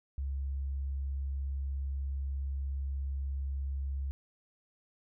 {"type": "tone", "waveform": "sine", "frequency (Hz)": 68.4, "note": "C#2", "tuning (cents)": -23, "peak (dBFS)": -32, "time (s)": [0.18, 4.11], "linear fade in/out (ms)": 0, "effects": []}